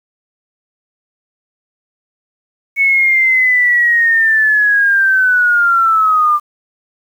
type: linear sweep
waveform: sine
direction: down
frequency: 2217 to 1187 Hz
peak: -8 dBFS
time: 2.76-6.4 s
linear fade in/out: 50 ms
effects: 7-bit